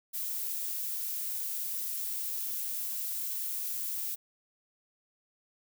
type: noise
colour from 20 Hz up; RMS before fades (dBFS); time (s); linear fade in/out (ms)
violet; -35; 0.13-4.16; 20
effects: none